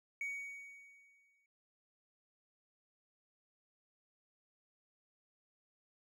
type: tone with exponential decay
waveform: triangle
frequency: 2245 Hz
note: C#7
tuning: 21 cents sharp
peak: -34 dBFS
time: 0.21-1.46 s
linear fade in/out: 2 ms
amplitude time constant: 270 ms
effects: tanh soft clip ceiling -30 dBFS